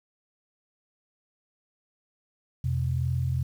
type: tone pair together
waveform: sine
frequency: 85.94 / 128.1 Hz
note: F2 / C3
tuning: -27 / -36 cents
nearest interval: perfect fifth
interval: 691 cents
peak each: -28 / -26 dBFS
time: 2.64-3.43 s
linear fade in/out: 5 ms
effects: 9-bit